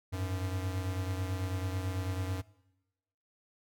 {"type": "beating tone pair", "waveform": "square", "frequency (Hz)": [92.5, 101.6], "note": ["F#2", "G#2"], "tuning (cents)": [0, -38], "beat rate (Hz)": 9.1, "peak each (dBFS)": [-34, -40], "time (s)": [0.12, 2.42], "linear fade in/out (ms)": 20, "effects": ["noise-tail reverb RT60 1.0 s tail -22 dB re dry"]}